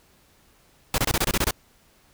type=noise bursts; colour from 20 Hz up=pink; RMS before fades=-22 dBFS; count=9; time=0.94-1.509 s; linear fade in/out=2 ms; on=41 ms; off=25 ms; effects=pink hiss -59 dBFS RMS until 2.13 s

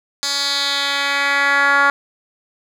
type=tone with band-pass filter sweep; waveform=10% pulse; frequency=281.3 Hz; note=C#4; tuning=26 cents sharp; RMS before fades=-17 dBFS; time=0.23-1.9 s; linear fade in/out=0 ms; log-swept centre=5300 to 1400 Hz; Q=2.3; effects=none

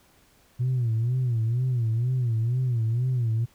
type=tone with vibrato; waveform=sine; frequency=120 Hz; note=B2; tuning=49 cents flat; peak=-20 dBFS; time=0.59-3.46 s; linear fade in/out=20 ms; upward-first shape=sine; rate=2.1 Hz; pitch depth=130 cents each way; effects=tanh soft clip ceiling -19 dBFS + pink hiss -60 dBFS RMS until 3.54 s

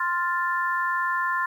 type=chord; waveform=sine; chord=F major; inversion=second; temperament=equal; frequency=1046.5 / 1396.9 / 1760 Hz; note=C6 / F6 / A6; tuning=0 / 0 / 0 cents; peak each=-25 / -30 / -27 dBFS; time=0-1.46 s; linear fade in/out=5 ms; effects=9-bit

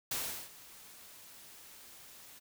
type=noise with ADSR envelope; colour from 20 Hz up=white; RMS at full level=-35 dBFS; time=0.11-2.4 s; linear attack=5 ms; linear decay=370 ms; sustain=-19 dB; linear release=23 ms; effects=none

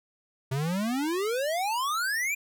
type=exponential sweep; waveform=square; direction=up; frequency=128 to 2439 Hz; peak=-27 dBFS; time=0.51-2.35 s; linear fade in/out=10 ms; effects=none

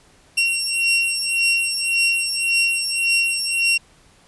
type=beating tone pair; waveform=sawtooth; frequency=2742 / 2743.8 Hz; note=F7 / F7; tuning=-32 / -31 cents; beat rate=1.8 Hz; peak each=-17 / -17 dBFS; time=0.37-3.78 s; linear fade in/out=10 ms; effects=pink hiss -53 dBFS RMS until 4.27 s + resampled to 24000 Hz

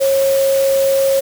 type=tone in noise; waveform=sine; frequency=544 Hz; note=C#5; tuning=33 cents flat; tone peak=-11 dBFS; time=0-1.21 s; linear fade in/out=20 ms; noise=white; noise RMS=-26 dBFS; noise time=0-1.21 s; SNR=+12 dB; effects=none

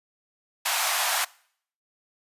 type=high-pass noise; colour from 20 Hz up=pink; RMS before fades=-25 dBFS; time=0.65-1.25 s; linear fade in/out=10 ms; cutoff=680 Hz; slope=48 dB/octave; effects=noise-tail reverb RT60 0.6 s tail -23 dB re dry + resampled to 32000 Hz

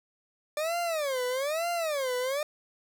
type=tone with vibrato; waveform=40% pulse; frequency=587.3 Hz; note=D5; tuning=in tune; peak=-27 dBFS; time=0.57-2.43 s; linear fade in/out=2 ms; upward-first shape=sine; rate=1.1 Hz; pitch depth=290 cents each way; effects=11-bit

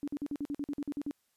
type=tone bursts; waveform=sine; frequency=288 Hz; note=D4; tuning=34 cents flat; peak=-32 dBFS; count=12; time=0.03-1.11 s; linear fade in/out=0 ms; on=46 ms; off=48 ms; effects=white hiss -75 dBFS RMS until 1.36 s + resampled to 32000 Hz

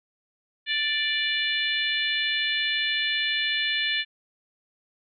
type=harmonic tone; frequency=587.3 Hz; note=D5; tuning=in tune; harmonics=3 / 4 / 5 / 6 / 7; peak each=-28 / -30 / -29 / -29 / -35 dBFS; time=0.66-4.05 s; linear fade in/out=50 ms; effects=none

